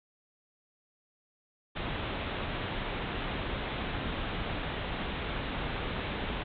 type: low-pass noise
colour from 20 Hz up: pink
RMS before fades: -35 dBFS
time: 1.75-6.44 s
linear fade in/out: 20 ms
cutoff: 3800 Hz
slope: 96 dB/octave
effects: none